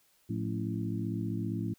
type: harmonic tone with a mistuned harmonic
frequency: 55.3 Hz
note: A1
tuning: 9 cents sharp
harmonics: 2 / 3 / 4 / 5 / 6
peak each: -35 / -37 / -38 / -39 / -40 dBFS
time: 0.29-1.74 s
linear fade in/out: 10 ms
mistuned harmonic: 3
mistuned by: +130 cents
effects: white hiss -68 dBFS RMS until 1.78 s